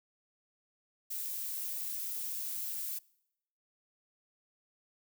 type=noise; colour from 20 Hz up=violet; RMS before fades=-38 dBFS; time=1.1-2.99 s; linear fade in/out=10 ms; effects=noise-tail reverb RT60 0.8 s tail -24 dB re dry